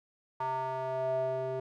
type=tone with band-pass filter sweep; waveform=square; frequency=130.81 Hz; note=C3; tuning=in tune; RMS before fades=-33 dBFS; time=0.4-1.6 s; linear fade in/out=5 ms; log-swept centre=960 to 520 Hz; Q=5.8; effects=none